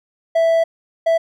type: tone bursts at uneven times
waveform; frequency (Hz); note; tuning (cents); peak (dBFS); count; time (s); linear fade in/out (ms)
triangle; 659.3; E5; 0; -10; 2; 0.35-0.64 / 1.06-1.18; 10
effects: none